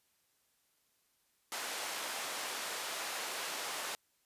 pink band-pass noise, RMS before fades -40 dBFS, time 1.52-3.95 s, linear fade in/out 0 ms, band 660 to 12000 Hz, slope 12 dB/octave, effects white hiss -75 dBFS RMS until 4.25 s + resampled to 32000 Hz

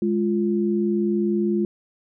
sine tone pair together, 207.7 / 347.7 Hz, G#3 / F4, 0 / -8 cents, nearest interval major sixth, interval 892 cents, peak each -21 / -22 dBFS, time 0.02-1.65 s, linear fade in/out 2 ms, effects none

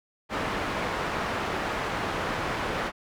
white low-pass noise, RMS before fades -30 dBFS, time 0.29-2.92 s, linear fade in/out 50 ms, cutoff 1500 Hz, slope 12 dB/octave, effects none

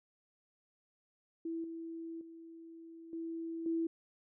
sine tone with level steps, 329.6 Hz, E4, in tune, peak -36 / -41 / -49 / -38 / -31 dBFS, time 1.45-3.87 s, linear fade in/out 5 ms, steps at 1.64 / 2.21 / 3.13 / 3.66 s, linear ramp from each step 2 ms, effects none

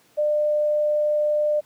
sine tone, 599 Hz, D5, 34 cents sharp, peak -18 dBFS, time 0.17-1.61 s, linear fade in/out 20 ms, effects pink hiss -58 dBFS RMS until 1.65 s + high-pass 150 Hz 12 dB/octave

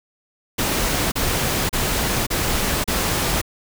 pink noise bursts, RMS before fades -21 dBFS, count 5, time 0.58-3.416 s, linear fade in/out 10 ms, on 540 ms, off 34 ms, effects none

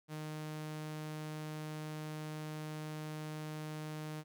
sawtooth tone, 154 Hz, D#3, 17 cents flat, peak -37 dBFS, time 0.08-4.24 s, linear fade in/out 50 ms, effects none

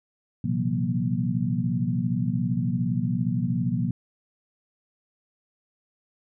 sine tone cluster, 118.3 / 131.3 / 168.8 / 186.1 / 237.7 Hz, A#2 / C3 / E3 / F#3 / A#3, +26 / +6 / +41 / +10 / +34 cents, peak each -29 dBFS, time 0.44-3.91 s, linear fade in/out 5 ms, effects none

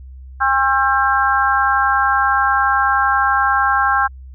harmonic tone with a mistuned harmonic, 269 Hz, C4, 48 cents sharp, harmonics 3 / 4 / 5 / 6, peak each -18 / -18 / -18 / -18 dBFS, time 0.4-4.08 s, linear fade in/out 20 ms, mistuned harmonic 6, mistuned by -23 cents, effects added 65 Hz sine -33 dBFS peak until 4.34 s

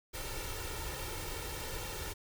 pink noise with comb filter, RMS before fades -40 dBFS, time 0.13-2.14 s, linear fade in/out 20 ms, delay 2.2 ms, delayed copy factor +0.75, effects none

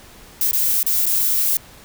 violet noise with dropouts, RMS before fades -18 dBFS, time 0.41-1.57 s, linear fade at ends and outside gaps 2 ms, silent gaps 0.512-0.531 / 0.83-0.864 / 1.057-1.063 s, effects pink hiss -44 dBFS RMS until 1.84 s

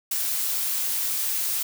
blue noise, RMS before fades -26 dBFS, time 0.11-1.63 s, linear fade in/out 5 ms, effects none

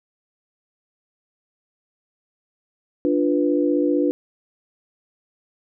sine chord, B diminished, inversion first, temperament equal, 293.7 / 349.2 / 493.9 Hz, D4 / F4 / B4, 0 / 0 / 0 cents, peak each -19 / -22 / -23 dBFS, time 3.05-4.11 s, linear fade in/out 0 ms, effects none

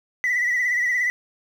sine tone with vibrato, 1963 Hz, B6, 11 cents flat, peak -17 dBFS, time 0.24-1.1 s, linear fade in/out 0 ms, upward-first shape sine, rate 17 Hz, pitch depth 55 cents each way, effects tanh soft clip ceiling -17 dBFS + 8-bit

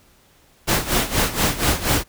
pink noise with tremolo, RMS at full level -17 dBFS, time 0.67-2.04 s, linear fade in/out 20 ms, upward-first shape sine, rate 4.2 Hz, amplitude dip 80%, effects pink hiss -55 dBFS RMS until 2.08 s

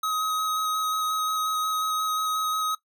square tone with vibrato, 1266 Hz, D#6, 30 cents sharp, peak -25 dBFS, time 0.03-2.75 s, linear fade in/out 5 ms, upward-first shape square, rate 5.6 Hz, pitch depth 8 cents each way, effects noise-tail reverb RT60 0.1 s tail -18 dB re dry

